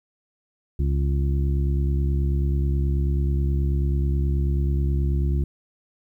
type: harmonic tone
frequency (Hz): 69.3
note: C#2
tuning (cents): 0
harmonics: 1 / 2 / 3 / 4 / 5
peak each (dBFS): -20 / -26 / -35 / -38 / -35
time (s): 0.79-5.44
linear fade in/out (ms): 5
effects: 10-bit